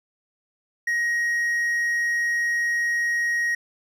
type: tone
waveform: triangle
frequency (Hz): 1885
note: A#6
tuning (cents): +19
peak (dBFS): -19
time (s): 0.87-3.55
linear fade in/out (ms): 5
effects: none